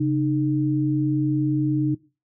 sine tone pair together, 136.04 / 305.4 Hz, C#3 / D#4, -32 / -32 cents, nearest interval octave + major second, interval 1400 cents, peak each -22 / -21 dBFS, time 0-1.95 s, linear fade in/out 10 ms, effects noise-tail reverb RT60 0.3 s tail -19 dB re dry

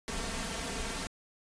pink noise with comb filter, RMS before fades -36 dBFS, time 0.08-1.07 s, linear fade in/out 0 ms, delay 4.4 ms, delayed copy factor +0.75, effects resampled to 22050 Hz

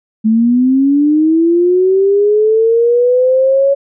sine linear sweep, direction up, 215.4 to 559 Hz, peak -7 dBFS, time 0.24-3.75 s, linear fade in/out 20 ms, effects none

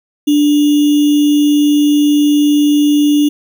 sine tone with sample-and-hold, 293.7 Hz, D4, in tune, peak -7 dBFS, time 0.27-3.29 s, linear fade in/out 10 ms, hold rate 3150 Hz, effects none

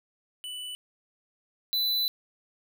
square tone pair in turn, 2978 / 3995 Hz, F#7 / B7, +11 / +19 cents, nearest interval perfect fourth, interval 508 cents, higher second, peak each -36 / -25 dBFS, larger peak second, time 0.44-0.75 / 1.73-2.08 s, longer second, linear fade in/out 0 ms, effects none

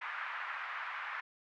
white band-pass noise, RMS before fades -41 dBFS, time 0.01-1.21 s, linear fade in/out 10 ms, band 1000 to 1900 Hz, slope 24 dB/octave, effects none

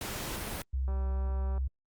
pink noise, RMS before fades -37 dBFS, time 0.01-0.62 s, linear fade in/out 2 ms
sine tone with pitch glide, 65.5 to 65.88 Hz, C2 to C2, +2 to +12 cents, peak -28 dBFS, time 0.73-1.68 s, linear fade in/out 10 ms, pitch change +10 cents, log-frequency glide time 1.23-1.57 s
click train, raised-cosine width 1 ms, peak -33 dBFS, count 136, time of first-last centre 0.88-1.579 s, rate 193 Hz
effects Opus 48 kbps

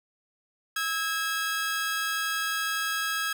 sawtooth tone pair together, 1300.1 / 1638 Hz, E6 / G#6, -24 / -24 cents, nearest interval major third, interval 400 cents, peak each -28 / -25 dBFS, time 0.76-3.33 s, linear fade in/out 5 ms, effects none

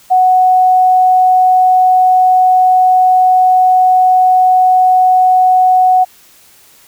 sine tone, 740 Hz, F#5, in tune, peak -5 dBFS, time 0.1-6.05 s, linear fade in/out 20 ms, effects white hiss -44 dBFS RMS until 6.87 s

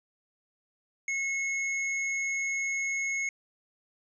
square tone, 2179 Hz, C#7, 30 cents flat, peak -29 dBFS, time 1.08-3.29 s, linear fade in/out 2 ms, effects resampled to 22050 Hz + 10-bit

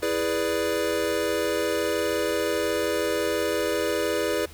square chord, E dominant seventh, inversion none, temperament equal, 329.6 / 415.3 / 493.9 / 587.3 Hz, E4 / G#4 / B4 / D5, 0 / 0 / 0 / 0 cents, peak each -31 / -29 / -29 / -30 dBFS, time 0.02-4.46 s, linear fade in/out 10 ms, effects added 79 Hz sine -46 dBFS peak until 4.53 s + pink hiss -48 dBFS RMS until 4.53 s

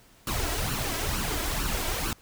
pink noise with flanger, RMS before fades -29 dBFS, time 0.27-2.13 s, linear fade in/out 2 ms, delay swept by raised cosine 0.69 to 3.09 ms, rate 2.2 Hz, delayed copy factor +0.65, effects pink hiss -57 dBFS RMS until 2.21 s

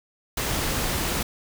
pink noise, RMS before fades -26 dBFS, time 0.37-1.23 s, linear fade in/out 5 ms, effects none

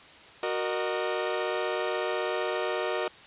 sawtooth chord, D# minor, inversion first, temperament equal with one note detuned, 370 / 466.2 / 612.3 Hz, F#4 / A#4 / D#5, 0 / 0 / -28 cents, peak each -28 dBFS, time 0.43-3.08 s, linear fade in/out 2 ms, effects white hiss -50 dBFS RMS until 3.26 s + resampled to 8000 Hz

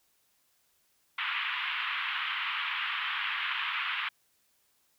white band-pass noise, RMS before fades -33 dBFS, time 1.18-4.09 s, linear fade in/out 5 ms, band 1000 to 3200 Hz, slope 48 dB/octave, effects white hiss -71 dBFS RMS until 4.98 s

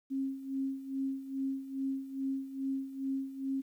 sine tone with tremolo, 269.4 Hz, C#4, 49 cents flat, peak -30 dBFS, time 0.1-3.62 s, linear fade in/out 20 ms, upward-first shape sine, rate 2.4 Hz, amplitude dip 75%, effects 11-bit

